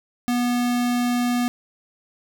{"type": "tone", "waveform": "square", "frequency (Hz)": 243.6, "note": "B3", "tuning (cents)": -24, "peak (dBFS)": -20, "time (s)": [0.28, 1.48], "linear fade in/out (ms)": 0, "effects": []}